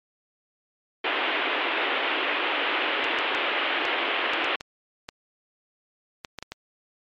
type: band-pass noise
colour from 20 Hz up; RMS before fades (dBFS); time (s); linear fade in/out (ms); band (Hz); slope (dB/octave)
white; -26; 1.04-4.56; 5; 280 to 3200; 48
type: clicks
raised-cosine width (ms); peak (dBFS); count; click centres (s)
0.2; -17; 12; 3.043 / 3.188 / 3.349 / 3.853 / 4.335 / 4.445 / 4.609 / 5.089 / 6.248 / 6.387 / 6.426 / 6.52
effects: MP3 64 kbps